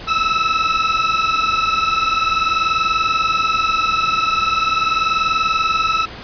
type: tone pair together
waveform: sawtooth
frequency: 1298.1 / 1318.5 Hz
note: E6 / E6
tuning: -27 / 0 cents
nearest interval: unison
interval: 27 cents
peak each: -14 dBFS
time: 0.07-6.06 s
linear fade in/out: 20 ms
effects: pink hiss -33 dBFS RMS until 6.23 s + resampled to 11025 Hz